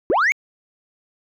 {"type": "linear sweep", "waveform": "sine", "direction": "up", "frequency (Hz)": [287.7, 2291], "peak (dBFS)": -12, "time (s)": [0.1, 0.32], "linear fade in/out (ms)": 0, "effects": ["tanh soft clip ceiling -13 dBFS"]}